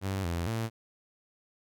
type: tone with pitch steps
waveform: sawtooth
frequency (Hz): 96.9 / 85.2 / 113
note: G2 / F2 / A2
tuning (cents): -20 / -42 / +47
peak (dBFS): -26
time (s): 0.01-0.7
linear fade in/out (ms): 50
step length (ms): 230
effects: none